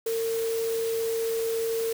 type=tone in noise; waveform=sine; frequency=454.5 Hz; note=A#4; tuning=44 cents flat; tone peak=-25 dBFS; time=0.06-1.93 s; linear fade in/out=5 ms; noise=white; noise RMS=-38 dBFS; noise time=0.06-1.93 s; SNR=+10 dB; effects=none